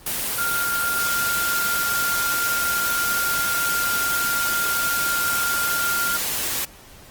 sine tone in noise, 1396.9 Hz, F6, in tune, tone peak -22 dBFS, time 0.38-6.17 s, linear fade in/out 5 ms, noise white, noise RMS -25 dBFS, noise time 0.06-6.65 s, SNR 0 dB, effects pink hiss -46 dBFS RMS until 7.1 s + Opus 24 kbps

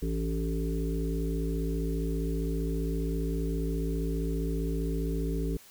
harmonic tone with a mistuned harmonic, 55 Hz, A1, in tune, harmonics 1 / 3 / 5 / 7 / 8, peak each -30 / -34 / -36 / -38 / -39 dBFS, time 0.02-5.57 s, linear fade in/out 5 ms, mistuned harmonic 5, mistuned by +34 cents, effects white hiss -54 dBFS RMS until 5.7 s

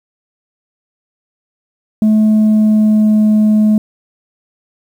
sine tone with pitch glide, 215.6 to 213.7 Hz, A3 to G#3, -35 to +50 cents, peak -4 dBFS, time 2.02-3.78 s, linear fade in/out 2 ms, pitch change -15 cents, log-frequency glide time 2.25-3.25 s, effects tanh soft clip ceiling -6 dBFS + 7-bit

